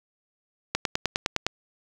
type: click train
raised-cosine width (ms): 0.2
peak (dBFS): -6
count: 8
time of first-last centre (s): 0.75-1.466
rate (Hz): 9.78
effects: 8-bit